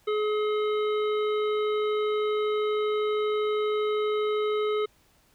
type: harmonic tone with a mistuned harmonic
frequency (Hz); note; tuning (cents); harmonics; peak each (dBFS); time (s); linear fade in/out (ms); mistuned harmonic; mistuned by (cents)
423.7; G#4; +35; 1 / 3 / 5 / 7 / 9; -24 / -33 / -40 / -43 / -44; 0.07-4.86; 10; 7; +54
effects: pink hiss -63 dBFS RMS until 5.34 s